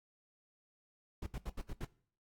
brown noise bursts, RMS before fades -40 dBFS, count 6, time 1.22-1.85 s, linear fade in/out 5 ms, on 45 ms, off 72 ms, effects noise-tail reverb RT60 0.5 s tail -20 dB re dry + AAC 64 kbps

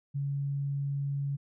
sine tone, 140.4 Hz, C#3, 22 cents sharp, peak -29 dBFS, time 0.14-1.37 s, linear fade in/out 20 ms, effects none

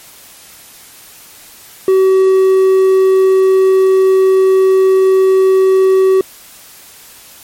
triangle tone, 380 Hz, F#4, 46 cents sharp, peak -4 dBFS, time 1.88-6.21 s, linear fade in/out 2 ms, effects white hiss -38 dBFS RMS until 7.43 s + MP3 64 kbps

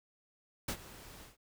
pink noise with ADSR envelope, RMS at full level -34 dBFS, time 0.68-1.37 s, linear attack 6 ms, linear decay 75 ms, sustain -18 dB, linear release 150 ms, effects none

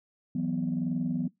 sine chord, E suspended second, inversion none, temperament equal with one note detuned, 163.96 / 185 / 246.9 Hz, E3 / F#3 / B3, -9 / 0 / 0 cents, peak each -32 / -31 / -29 dBFS, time 0.35-1.28 s, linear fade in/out 5 ms, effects noise-tail reverb RT60 0.2 s tail -23 dB re dry + tanh soft clip ceiling -20 dBFS

